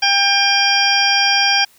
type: harmonic tone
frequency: 798 Hz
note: G5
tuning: 31 cents sharp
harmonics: 1 / 2 / 3 / 4 / 6 / 7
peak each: -19 / -19 / -19 / -19 / -19 / -19 dBFS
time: 0.02-1.65 s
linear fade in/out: 10 ms
effects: white hiss -51 dBFS RMS until 1.78 s